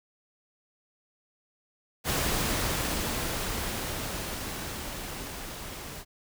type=noise with level ramp; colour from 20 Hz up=pink; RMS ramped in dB=-27 to -41 dBFS; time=2.04-6.05 s; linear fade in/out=50 ms; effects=none